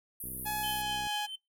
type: band-pass noise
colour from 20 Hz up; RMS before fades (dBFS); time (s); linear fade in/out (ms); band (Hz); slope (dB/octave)
white; -41; 0.2-0.82; 5; 9600 to 15000; 96
type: click train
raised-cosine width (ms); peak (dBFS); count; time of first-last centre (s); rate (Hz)
3; -35; 54; 0.24-1.069; 63.9
type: tone with pitch glide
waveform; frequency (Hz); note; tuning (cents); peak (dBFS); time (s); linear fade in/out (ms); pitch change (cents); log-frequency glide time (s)
sawtooth; 846 to 835.8; G#5 to G#5; +32 to +11; -29; 0.45-1.27; 20; -21; 0.62-0.98
type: tone with tremolo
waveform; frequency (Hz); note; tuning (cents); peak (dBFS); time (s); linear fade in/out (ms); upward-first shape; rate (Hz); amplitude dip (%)
triangle; 3085; G7; -28; -32; 0.63-1.36; 10; triangle; 4.3; 70
effects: noise-tail reverb RT60 0.2 s tail -23 dB re dry